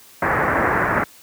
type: low-pass noise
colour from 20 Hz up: white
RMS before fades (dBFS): -19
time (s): 0.22-1.04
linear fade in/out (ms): 5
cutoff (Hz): 1900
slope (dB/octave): 48
effects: white hiss -47 dBFS RMS until 1.22 s + high-pass 60 Hz 12 dB/octave